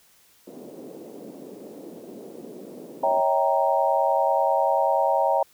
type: band-pass noise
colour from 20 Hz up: white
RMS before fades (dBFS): -41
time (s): 0.47-3.21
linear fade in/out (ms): 5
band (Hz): 210 to 480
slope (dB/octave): 24
type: chord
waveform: sine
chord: C# diminished seventh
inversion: none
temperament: equal with one note detuned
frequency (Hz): 554.4 / 644.6 / 784 / 932.3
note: C#5 / E5 / G5 / Bb5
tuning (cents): 0 / -39 / 0 / 0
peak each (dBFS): -24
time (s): 3.03-5.43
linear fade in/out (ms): 5
effects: white hiss -58 dBFS RMS until 5.53 s